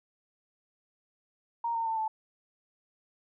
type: tone with pitch steps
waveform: sine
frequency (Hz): 932.3 / 913.1 / 894.3 / 875.9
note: A#5 / A#5 / A5 / A5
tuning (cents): 0 / -36 / +28 / -8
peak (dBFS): -28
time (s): 1.64-2.08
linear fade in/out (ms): 5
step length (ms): 110
effects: none

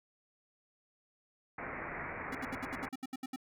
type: low-pass noise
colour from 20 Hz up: white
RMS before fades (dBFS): -42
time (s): 1.58-2.89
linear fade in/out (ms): 5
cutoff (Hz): 2300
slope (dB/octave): 96
type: tone bursts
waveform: square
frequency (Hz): 261.6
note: C4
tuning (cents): 0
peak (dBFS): -38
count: 11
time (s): 2.32-3.361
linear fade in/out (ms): 5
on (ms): 31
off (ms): 70
effects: none

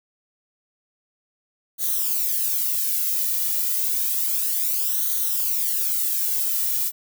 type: noise with flanger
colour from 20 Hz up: violet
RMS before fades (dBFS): -23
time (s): 1.78-6.92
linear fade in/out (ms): 50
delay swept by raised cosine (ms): 0.39 to 1.89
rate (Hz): 0.3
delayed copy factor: -0.75
effects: none

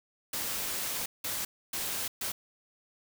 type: noise bursts at uneven times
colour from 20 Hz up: white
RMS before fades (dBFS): -34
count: 4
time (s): 0.33-1.06 / 1.24-1.45 / 1.73-2.08 / 2.21-2.32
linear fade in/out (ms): 5
effects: none

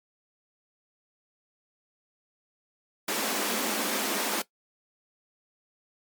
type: high-pass noise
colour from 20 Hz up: pink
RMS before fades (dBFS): -29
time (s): 3.08-4.42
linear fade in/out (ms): 5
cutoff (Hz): 200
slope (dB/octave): 96
effects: noise-tail reverb RT60 0.1 s tail -18 dB re dry + MP3 96 kbps

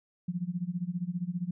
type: tone with tremolo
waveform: sine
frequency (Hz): 176.9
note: F3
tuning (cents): +23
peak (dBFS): -27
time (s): 0.28-1.51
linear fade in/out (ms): 5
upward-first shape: sine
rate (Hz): 15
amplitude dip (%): 90
effects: none

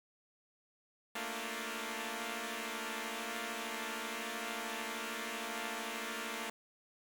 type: chord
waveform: 5% pulse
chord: Bb major seventh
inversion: third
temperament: equal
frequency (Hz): 220 / 233.1 / 293.7 / 349.2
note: A3 / Bb3 / D4 / F4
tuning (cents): 0 / 0 / 0 / 0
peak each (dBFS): -32 / -31 / -35 / -35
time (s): 1.15-6.5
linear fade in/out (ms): 5
effects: 10-bit

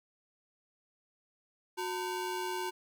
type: ring-modulated tone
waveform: 35% pulse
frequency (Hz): 633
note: D#5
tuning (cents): +30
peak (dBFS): -29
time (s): 1.77-2.71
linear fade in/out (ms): 20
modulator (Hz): 267
effects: none

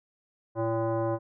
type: tone with frequency modulation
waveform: sine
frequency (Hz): 114.7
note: A#2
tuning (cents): -28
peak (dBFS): -25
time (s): 0.55-1.19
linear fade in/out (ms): 50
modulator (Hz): 453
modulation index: 1.6
effects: none

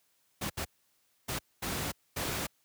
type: noise bursts at uneven times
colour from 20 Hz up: pink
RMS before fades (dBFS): -34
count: 5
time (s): 0.41-0.5 / 0.57-0.65 / 1.28-1.39 / 1.62-1.92 / 2.16-2.47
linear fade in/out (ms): 10
effects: white hiss -72 dBFS RMS until 2.64 s + high-pass 60 Hz 12 dB/octave

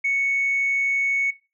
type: tone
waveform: sine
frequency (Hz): 2217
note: C#7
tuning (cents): 0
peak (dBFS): -18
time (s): 0.04-1.31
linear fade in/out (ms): 10
effects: noise-tail reverb RT60 0.3 s tail -20 dB re dry + tanh soft clip ceiling -15 dBFS

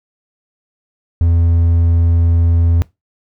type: tone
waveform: triangle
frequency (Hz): 84.3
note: E2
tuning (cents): +39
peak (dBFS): -7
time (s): 1.21-2.82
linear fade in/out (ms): 0
effects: noise-tail reverb RT60 0.2 s tail -21 dB re dry

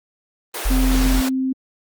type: high-pass noise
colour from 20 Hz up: pink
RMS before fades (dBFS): -27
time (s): 0.54-1.29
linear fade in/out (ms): 5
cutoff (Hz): 420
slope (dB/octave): 24
type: tone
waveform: sine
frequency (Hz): 43.76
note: F1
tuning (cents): +4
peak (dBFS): -15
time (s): 0.65-1.21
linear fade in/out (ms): 10
type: tone with pitch glide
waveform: sine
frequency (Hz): 260.3 to 262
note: C4 to C4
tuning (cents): -9 to +2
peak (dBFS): -18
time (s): 0.7-1.53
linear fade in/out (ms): 10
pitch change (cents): +11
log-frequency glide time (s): 1.18-1.28
effects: Opus 24 kbps

